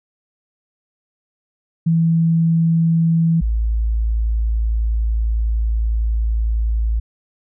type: tone pair in turn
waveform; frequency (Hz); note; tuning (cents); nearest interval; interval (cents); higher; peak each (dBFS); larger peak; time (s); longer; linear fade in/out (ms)
sine; 164.81 / 55.43; E3 / A1; 0 / +13; octave + perfect fifth; 1887; first; -12 / -15; first; 1.86-3.41 / 3.41-7; second; 10
effects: none